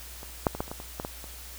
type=clicks; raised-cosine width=1 ms; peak=-28 / -7 / -20 / -14 / -30 / -21 / -26 / -18 / -18 / -28 dBFS; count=10; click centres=0.231 / 0.468 / 0.55 / 0.605 / 0.68 / 0.715 / 0.801 / 0.999 / 1.049 / 1.242 s; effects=added 60 Hz sine -45 dBFS peak until 1.58 s + white hiss -45 dBFS RMS until 1.58 s